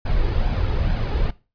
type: noise with flanger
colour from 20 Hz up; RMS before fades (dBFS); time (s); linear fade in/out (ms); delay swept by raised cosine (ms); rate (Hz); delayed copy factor
brown; -20; 0.05-1.31; 10; 1.2 to 2.4; 2.3; +0.5
effects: noise-tail reverb RT60 0.3 s tail -19 dB re dry + resampled to 11025 Hz